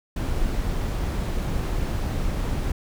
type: noise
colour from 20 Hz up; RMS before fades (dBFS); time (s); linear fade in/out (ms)
brown; -25; 0.16-2.72; 5
effects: none